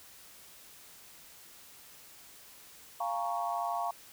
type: chord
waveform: sine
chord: Bb minor seventh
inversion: second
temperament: equal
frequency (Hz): 698.5 / 830.6 / 932.3 / 1108.7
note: F5 / Ab5 / Bb5 / Db6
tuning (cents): 0 / 0 / 0 / 0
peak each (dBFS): -34 / -39 / -37 / -37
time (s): 3-3.91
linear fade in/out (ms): 5
effects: white hiss -54 dBFS RMS until 4.12 s